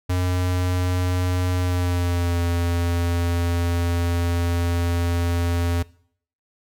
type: tone with pitch glide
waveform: square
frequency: 90.4 to 86.02 Hz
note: F#2 to F2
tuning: -40 to -26 cents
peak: -20 dBFS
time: 0.09-5.83 s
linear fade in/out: 10 ms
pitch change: -86 cents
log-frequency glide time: 1.59-2.39 s
effects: noise-tail reverb RT60 0.6 s tail -21 dB re dry